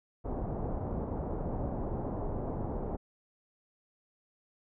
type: low-pass noise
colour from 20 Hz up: pink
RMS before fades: -35 dBFS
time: 0.24-2.97 s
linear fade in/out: 20 ms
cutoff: 830 Hz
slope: 24 dB/octave
effects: none